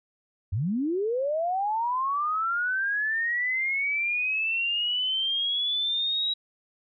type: linear sweep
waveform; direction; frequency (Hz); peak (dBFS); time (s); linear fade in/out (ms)
sine; up; 82.1 to 3863; -24; 0.52-6.34; 10
effects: none